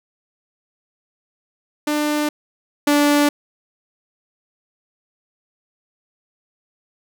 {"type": "tone pair in turn", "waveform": "sawtooth", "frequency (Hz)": [298.4, 291.1], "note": ["D4", "D4"], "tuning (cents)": [28, -15], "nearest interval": "unison", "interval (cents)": 43, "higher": "first", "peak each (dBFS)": [-14, -9], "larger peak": "second", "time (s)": [[1.87, 2.29], [2.87, 3.29]], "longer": "neither", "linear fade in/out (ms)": 5, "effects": []}